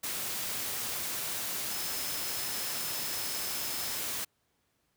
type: tone in noise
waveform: sine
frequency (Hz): 5190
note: E8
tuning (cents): -28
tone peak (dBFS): -42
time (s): 1.71-3.99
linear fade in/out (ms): 10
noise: white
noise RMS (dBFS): -35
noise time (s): 0.03-4.25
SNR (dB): -10
effects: pink hiss -75 dBFS RMS until 4.96 s + high-pass 60 Hz 12 dB/octave